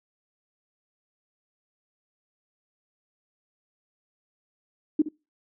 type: tone with echo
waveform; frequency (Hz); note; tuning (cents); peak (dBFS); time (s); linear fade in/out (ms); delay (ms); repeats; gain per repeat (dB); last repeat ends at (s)
sine; 305.2; D#4; -33; -16; 4.99-5.02; 5; 68; 1; -13; 5.088
effects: noise-tail reverb RT60 0.3 s tail -26 dB re dry